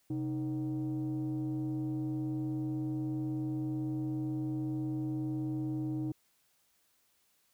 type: tone pair together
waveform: sine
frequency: 130.8 / 311.1 Hz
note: C3 / D#4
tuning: 0 / 0 cents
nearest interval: octave + minor third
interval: 1500 cents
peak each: -34 / -32 dBFS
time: 0.1-6.12 s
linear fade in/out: 5 ms
effects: tanh soft clip ceiling -29 dBFS + white hiss -72 dBFS RMS until 7.53 s